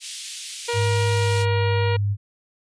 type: high-pass noise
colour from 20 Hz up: pink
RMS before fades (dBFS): -33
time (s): 0-1.46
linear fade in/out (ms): 50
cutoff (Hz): 2800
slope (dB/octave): 24
type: harmonic tone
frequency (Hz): 474.9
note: A#4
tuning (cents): +32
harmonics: 1 / 2 / 3 / 4 / 5 / 6 / 7 / 8 / 9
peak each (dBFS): -24 / -29 / -35 / -34 / -33 / -36 / -41 / -43 / -40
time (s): 0.68-1.97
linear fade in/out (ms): 10
type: tone with pitch glide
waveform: sine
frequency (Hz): 103.83 to 101.46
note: G#2 to G#2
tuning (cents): 0 to -40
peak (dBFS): -19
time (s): 0.73-2.17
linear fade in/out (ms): 50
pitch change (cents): -40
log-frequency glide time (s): 1.11-1.44
effects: resampled to 22050 Hz